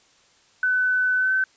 sine tone with pitch glide, 1505 to 1531.3 Hz, F#6 to G6, +29 to -41 cents, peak -18 dBFS, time 0.63-1.44 s, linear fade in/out 2 ms, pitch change +30 cents, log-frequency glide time 1.17-1.33 s, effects white hiss -58 dBFS RMS until 1.56 s + resampled to 16000 Hz

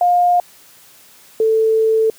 sine tone pair in turn, 709 / 442.7 Hz, F5 / A4, +26 / +11 cents, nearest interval minor sixth, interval 815 cents, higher first, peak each -10 / -11 dBFS, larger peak first, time 0.01-0.4 / 1.4-2.1 s, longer second, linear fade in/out 2 ms, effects white hiss -46 dBFS RMS until 2.18 s + high-pass 80 Hz 12 dB/octave

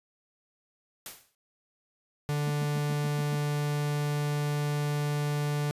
white noise with exponential decay, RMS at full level -37 dBFS, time 1.06-1.35 s, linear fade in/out 1 ms, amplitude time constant 61 ms
45% pulse tone, 146.83 Hz, D3, in tune, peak -27 dBFS, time 2.29-5.71 s, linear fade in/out 0 ms
triangle tone bursts, 215.5 Hz, A3, 36 cents flat, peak -32 dBFS, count 7, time 2.47-3.354 s, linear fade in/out 2 ms, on 32 ms, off 110 ms
effects resampled to 32000 Hz

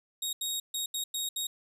20% pulse tone bursts at uneven times, 3761 Hz, A#7, 15 cents sharp, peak -25 dBFS, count 6, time 0.22-0.33 / 0.41-0.6 / 0.74-0.86 / 0.94-1.04 / 1.14-1.29 / 1.36-1.47 s, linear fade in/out 5 ms, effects none

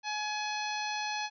harmonic tone, 844 Hz, G#5, 28 cents sharp, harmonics 1 / 2 / 3 / 4 / 5 / 6 / 7, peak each -35 / -40 / -39 / -44 / -41 / -48 / -45 dBFS, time 0.03-1.3 s, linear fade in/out 50 ms, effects none

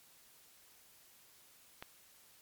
click, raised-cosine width 0.3 ms, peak -28 dBFS, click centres 1.825 s, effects white hiss -63 dBFS RMS until 2.41 s + MP3 96 kbps

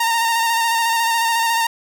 sawtooth tone with vibrato, 920 Hz, A#5, 23 cents flat, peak -12 dBFS, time 0-1.67 s, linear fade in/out 5 ms, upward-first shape square, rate 14 Hz, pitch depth 22 cents each way, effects 7-bit

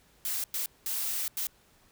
blue noise bursts at uneven times, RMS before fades -32 dBFS, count 4, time 0.25-0.44 / 0.54-0.66 / 0.86-1.28 / 1.37-1.47 s, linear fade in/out 2 ms, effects pink hiss -63 dBFS RMS until 1.91 s

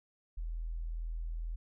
sine tone, 41.1 Hz, E1, 4 cents flat, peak -35 dBFS, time 0.37-1.56 s, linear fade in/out 10 ms, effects none

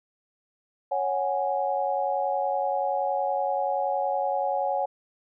sine chord, C# suspended fourth, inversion none, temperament equal, 554.4 / 740 / 830.6 Hz, C#5 / F#5 / G#5, 0 / 0 / 0 cents, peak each -28 dBFS, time 0.91-4.86 s, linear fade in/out 10 ms, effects none

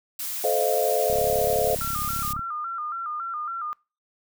blue noise, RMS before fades -31 dBFS, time 0.19-2.33 s, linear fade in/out 5 ms
sine chord, F dominant seventh, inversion first, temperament just, 436.5 / 523.8 / 628.6 / 698.5 Hz, A4 / C5 / Eb5 / F5, -14 / +2 / +18 / 0 cents, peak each -26 dBFS, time 0.44-1.75 s, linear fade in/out 2 ms
click train, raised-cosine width 5 ms, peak -24 dBFS, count 46, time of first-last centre 1.1-2.393 s, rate 34.8 Hz
sine tone with vibrato, 1286 Hz, E6, 43 cents flat, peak -28 dBFS, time 1.81-3.73 s, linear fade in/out 0 ms, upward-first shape square, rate 3.6 Hz, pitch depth 96 cents each way
effects noise-tail reverb RT60 0.3 s tail -23 dB re dry

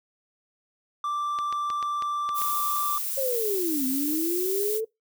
triangle tone, 1174.7 Hz, D6, in tune, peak -24 dBFS, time 1.04-2.98 s, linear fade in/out 2 ms
clicks, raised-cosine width 0.2 ms, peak -20 dBFS, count 7, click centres 1.388 / 1.526 / 1.702 / 1.827 / 2.023 / 2.291 / 2.418 s
violet noise, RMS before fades -30 dBFS, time 2.34-4.81 s, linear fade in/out 50 ms
sine linear two-way sweep, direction down then up, 553 to 254.6 to 449.8 Hz, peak -25 dBFS, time 3.17-4.85 s, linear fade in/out 10 ms, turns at 3.86 s
effects noise-tail reverb RT60 0.2 s tail -23 dB re dry

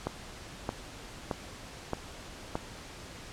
click train, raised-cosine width 1 ms, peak -16 dBFS, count 5, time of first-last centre 0.07-2.554 s, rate 1.61 Hz, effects pink hiss -46 dBFS RMS until 3.32 s + low-pass 8000 Hz 12 dB/octave

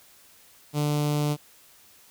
sawtooth tone with notch filter, 147.9 Hz, D3, 13 cents sharp, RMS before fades -25 dBFS, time 0.73-1.37 s, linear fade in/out 50 ms, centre 1700 Hz, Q 1.2, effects white hiss -55 dBFS RMS until 2.1 s

